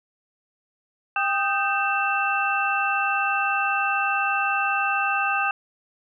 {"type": "tone cluster", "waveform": "sine", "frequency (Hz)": [794, 1239, 1555, 2674], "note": ["G5", "D#6", "G6", "E7"], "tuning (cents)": [22, -8, -14, 24], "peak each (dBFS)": -26, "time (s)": [1.16, 5.51], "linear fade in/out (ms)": 2, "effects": []}